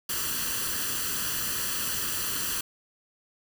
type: noise with comb filter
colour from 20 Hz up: white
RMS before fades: -30 dBFS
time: 0.09-2.61 s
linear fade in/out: 5 ms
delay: 0.67 ms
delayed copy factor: +0.7
effects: none